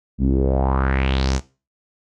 sawtooth tone with low-pass filter sweep, 66.3 Hz, C2, 23 cents sharp, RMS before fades -19 dBFS, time 0.18-1.41 s, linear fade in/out 50 ms, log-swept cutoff 210 to 7400 Hz, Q 3.7, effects noise-tail reverb RT60 0.3 s tail -17 dB re dry

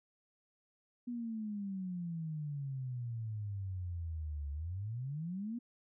sine exponential two-way sweep, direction down then up, 245.6 to 70.4 to 245.6 Hz, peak -37 dBFS, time 1.07-5.59 s, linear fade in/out 10 ms, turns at 4.51 s, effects none

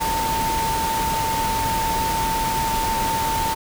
sine tone in noise, 898 Hz, A5, 35 cents sharp, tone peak -21 dBFS, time 0-3.55 s, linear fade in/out 20 ms, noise pink, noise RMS -26 dBFS, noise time 0-3.55 s, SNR +2 dB, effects none

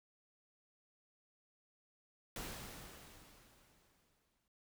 pink noise with exponential decay, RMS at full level -44 dBFS, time 2.36-4.48 s, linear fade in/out 2 ms, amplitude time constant 460 ms, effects none

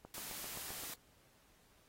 click train, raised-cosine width 1 ms, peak -36 dBFS, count 7, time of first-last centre 0.05-0.836 s, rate 7.63 Hz
white noise, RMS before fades -46 dBFS, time 0.14-0.94 s, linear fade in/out 2 ms
effects pink hiss -69 dBFS RMS until 1.88 s + AAC 48 kbps

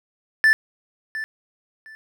triangle tone with echo, 1760 Hz, A6, in tune, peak -10 dBFS, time 0.44-0.53 s, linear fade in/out 0 ms, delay 710 ms, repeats 2, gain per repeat -14 dB, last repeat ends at 1.95 s, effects none

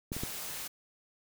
clicks, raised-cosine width 3 ms, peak -23 / -25 / -22 dBFS, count 3, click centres 0.119 / 0.166 / 0.235 s
white noise, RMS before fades -40 dBFS, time 0.12-0.68 s, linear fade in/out 10 ms
effects none

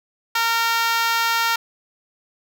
5% pulse tone with high-pass filter, 460 Hz, A#4, 23 cents flat, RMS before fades -20 dBFS, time 0.35-1.56 s, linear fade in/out 5 ms, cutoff 1100 Hz, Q 7.6, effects none

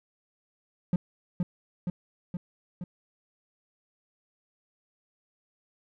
triangle tone with echo, 177.3 Hz, F3, 26 cents sharp, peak -19 dBFS, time 0.93-0.96 s, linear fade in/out 2 ms, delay 470 ms, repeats 4, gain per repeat -3 dB, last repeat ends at 2.84 s, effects none

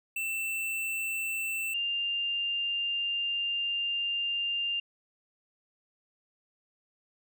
square / sine tone pair in turn, 2673 / 2797 Hz, E7 / F7, +23 / +2 cents, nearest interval minor second, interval 79 cents, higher second, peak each -31 / -28 dBFS, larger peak second, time 0.16-1.74 / 1.74-4.8 s, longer second, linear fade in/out 5 ms, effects none

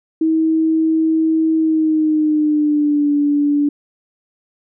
sine tone with pitch glide, 320 to 290.1 Hz, D#4 to D4, +49 to -21 cents, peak -12 dBFS, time 0.21-3.69 s, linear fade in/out 5 ms, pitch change -170 cents, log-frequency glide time 1.56-3.12 s, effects none

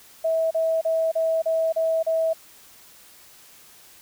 sine tone bursts, 649 Hz, E5, 27 cents flat, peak -19 dBFS, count 7, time 0.24-2.334 s, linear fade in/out 10 ms, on 270 ms, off 34 ms, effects white hiss -50 dBFS RMS until 4.01 s

